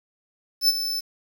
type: tone with ADSR envelope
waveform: 45% pulse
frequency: 5274 Hz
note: E8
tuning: in tune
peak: -14 dBFS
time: 0.61-1.01 s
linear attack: 77 ms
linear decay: 29 ms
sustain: -11 dB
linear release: 19 ms
effects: 8-bit